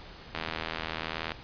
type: click train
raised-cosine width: 0.3 ms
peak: -16 dBFS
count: 79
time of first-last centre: 0.35-1.319 s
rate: 80.5 Hz
effects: pink hiss -47 dBFS RMS until 1.43 s + resampled to 11025 Hz